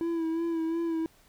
triangle tone with vibrato, 330 Hz, E4, 2 cents sharp, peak -25 dBFS, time 0.01-1.06 s, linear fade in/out 0 ms, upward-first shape sine, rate 2.8 Hz, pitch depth 37 cents each way, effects pink hiss -61 dBFS RMS until 1.28 s

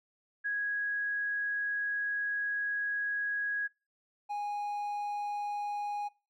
sine / triangle tone pair in turn, 1658 / 824.5 Hz, G#6 / G#5, -3 / -13 cents, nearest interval octave, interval 1210 cents, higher first, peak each -30 / -31 dBFS, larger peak first, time 0.44-3.68 / 4.29-6.09 s, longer first, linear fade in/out 20 ms, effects noise-tail reverb RT60 0.3 s tail -23 dB re dry

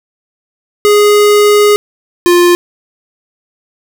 square tone pair in turn, 414.9 / 350.8 Hz, G#4 / F4, -2 / +8 cents, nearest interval minor third, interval 290 cents, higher first, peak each -5 dBFS, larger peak neither, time 0.85-1.76 / 2.26-2.55 s, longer first, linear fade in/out 0 ms, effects none

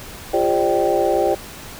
sine tone cluster, 348.9 / 406 / 534 / 602 / 779 Hz, F4 / G#4 / C5 / D5 / G5, -2 / -39 / +35 / +43 / -11 cents, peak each -21 dBFS, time 0.33-1.35 s, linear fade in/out 10 ms, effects tanh soft clip ceiling -4 dBFS + pink hiss -36 dBFS RMS until 1.79 s

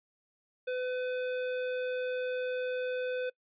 square tone, 504 Hz, B4, 35 cents sharp, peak -32 dBFS, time 0.67-3.3 s, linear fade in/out 10 ms, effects noise-tail reverb RT60 0.1 s tail -24 dB re dry + resampled to 8000 Hz

